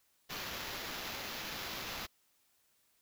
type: noise with sample-and-hold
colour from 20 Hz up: violet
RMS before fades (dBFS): -42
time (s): 0.29-2.07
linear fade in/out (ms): 20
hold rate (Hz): 8820
effects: white hiss -73 dBFS RMS until 3.01 s